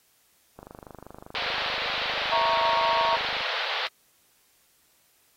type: click train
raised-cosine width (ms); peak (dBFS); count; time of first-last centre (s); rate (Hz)
1; -28; 72; 0.59-3.407; 25.2
type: band-pass noise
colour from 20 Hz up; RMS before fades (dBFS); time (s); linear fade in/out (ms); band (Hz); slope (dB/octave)
white; -30; 1.35-3.87; 0; 460 to 4200; 48
type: chord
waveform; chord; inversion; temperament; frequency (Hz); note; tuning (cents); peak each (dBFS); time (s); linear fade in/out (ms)
sine; A# diminished; second; equal; 659.3 / 932.3 / 1108.7; E5 / A#5 / C#6; 0 / 0 / 0; -28 / -24 / -27; 2.31-3.17; 20
effects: white hiss -64 dBFS RMS until 5.36 s + AAC 48 kbps